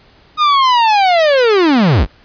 45% pulse linear sweep, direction down, 1244.5 to 32.38 Hz, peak -8 dBFS, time 0.37-2.07 s, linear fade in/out 50 ms, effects pink hiss -47 dBFS RMS until 2.24 s + resampled to 11025 Hz

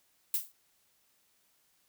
violet noise with exponential decay, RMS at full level -26 dBFS, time 0.34-0.52 s, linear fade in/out 2 ms, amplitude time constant 39 ms, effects white hiss -71 dBFS RMS until 1.88 s

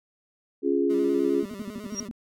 sine chord, Db major, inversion none, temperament equal with one note detuned, 277.2 / 347 / 415.3 Hz, Db4 / F4 / Ab4, 0 / -11 / 0 cents, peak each -25 dBFS, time 0.62-1.45 s, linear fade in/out 50 ms
25% pulse tone with vibrato, 203.3 Hz, G#3, 37 cents flat, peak -34 dBFS, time 0.89-2.09 s, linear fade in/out 20 ms, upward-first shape square, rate 9.9 Hz, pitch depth 67 cents each way
sine tone bursts, 233.1 Hz, A#3, in tune, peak -31 dBFS, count 9, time 1.43-2.112 s, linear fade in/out 0 ms, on 26 ms, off 56 ms
sine tone with exponential growth, 5630 Hz, F8, 13 cents sharp, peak -24 dBFS, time 1.89-2 s, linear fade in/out 2 ms, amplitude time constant 22 ms
effects none

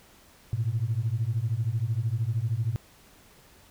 sine beating tone pair, 107 / 120 Hz, A2 / B2, -48 / -49 cents, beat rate 13 Hz, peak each -27 dBFS, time 0.53-2.76 s, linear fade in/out 0 ms, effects tanh soft clip ceiling -18 dBFS + pink hiss -56 dBFS RMS until 3.7 s

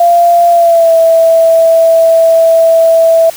sine tone with pitch glide, 690 to 657.7 Hz, F5 to E5, -21 to -4 cents, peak -3 dBFS, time 0-3.3 s, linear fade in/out 5 ms, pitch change -83 cents, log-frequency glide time 0.5-0.93 s, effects white hiss -29 dBFS RMS until 3.36 s

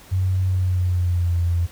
sine tone with pitch glide, 93.4 to 86.14 Hz, F#2 to F2, +17 to -23 cents, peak -17 dBFS, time 0.11-1.67 s, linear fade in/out 20 ms, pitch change -140 cents, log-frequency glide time 0.48-1.38 s, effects pink hiss -46 dBFS RMS until 1.71 s

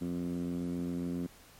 10% pulse tone with band-pass filter, 87.31 Hz, F2, in tune, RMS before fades -35 dBFS, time 0.01-1.27 s, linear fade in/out 10 ms, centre 220 Hz, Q 3.9, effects pink hiss -57 dBFS RMS until 1.59 s + MP3 64 kbps

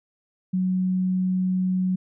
sine tone, 185 Hz, F#3, in tune, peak -20 dBFS, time 0.53-1.96 s, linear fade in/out 10 ms, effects none

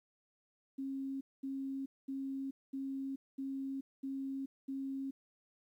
sine tone bursts, 270.4 Hz, C#4, 43 cents flat, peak -37 dBFS, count 7, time 0.78-5.11 s, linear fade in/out 10 ms, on 430 ms, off 220 ms, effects 12-bit

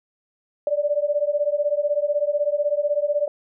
sine beating tone pair, 578 / 594 Hz, D5 / D5, -28 / +20 cents, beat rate 16 Hz, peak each -22 dBFS, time 0.67-3.28 s, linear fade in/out 2 ms, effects none

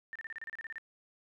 sine tone bursts, 1800 Hz, A6, 39 cents sharp, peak -39 dBFS, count 12, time 0.13-0.782 s, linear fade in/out 0 ms, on 25 ms, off 32 ms, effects 13-bit

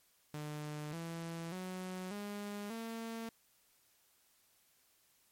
sawtooth tone with pitch steps, 150 / 166.44 / 184.67 / 204.9 / 227.4 Hz, D3 / E3 / F#3 / G#3 / A#3, +37 / +17 / -3 / -23 / -43 cents, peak -37 dBFS, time 0.34-3.29 s, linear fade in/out 2 ms, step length 590 ms, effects white hiss -71 dBFS RMS until 5.31 s + MP3 64 kbps

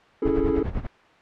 triangle chord, A major seventh, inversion first, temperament equal, 277.2 / 329.6 / 415.3 / 440 Hz, C#4 / E4 / G#4 / A4, 0 / 0 / 0 / 0 cents, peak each -24 dBFS, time 0.22-0.63 s, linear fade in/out 5 ms
brown noise with tremolo, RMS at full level -25 dBFS, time 0.25-0.87 s, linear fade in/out 5 ms, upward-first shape sine, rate 10 Hz, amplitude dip 80%
effects white hiss -53 dBFS RMS until 1.21 s + low-pass 2000 Hz 12 dB/octave

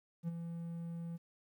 triangle tone with ADSR envelope, 168.3 Hz, E3, 36 cents sharp, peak -31 dBFS, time 0.23-1.18 s, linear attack 50 ms, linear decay 22 ms, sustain -7 dB, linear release 25 ms, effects 12-bit

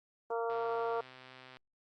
harmonic tone, 230.7 Hz, A#3, 18 cents flat, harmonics 2 / 3 / 4 / 5 / 6, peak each -34 / -38 / -40 / -42 / -44 dBFS, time 0.3-1.01 s, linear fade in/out 5 ms
click train, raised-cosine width 0.3 ms, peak -36 dBFS, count 139, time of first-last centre 0.5-1.57 s, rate 129 Hz
effects Opus 24 kbps

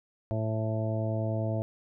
harmonic tone, 110 Hz, A2, in tune, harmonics 1 / 2 / 3 / 4 / 5 / 6 / 8, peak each -29 / -37 / -38 / -44 / -38 / -35 / -48 dBFS, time 0.31-1.62 s, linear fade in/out 0 ms, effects none

